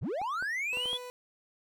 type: linear sweep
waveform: triangle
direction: up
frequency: 60.1 to 3489 Hz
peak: -29 dBFS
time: 0.01-0.98 s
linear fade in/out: 20 ms
type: clicks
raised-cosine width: 1 ms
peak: -30 dBFS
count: 5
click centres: 0.216 / 0.425 / 0.772 / 0.857 / 0.931 s
type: tone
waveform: 30% pulse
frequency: 495.8 Hz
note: B4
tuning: 7 cents sharp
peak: -38 dBFS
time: 0.73-1.1 s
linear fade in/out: 0 ms
effects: none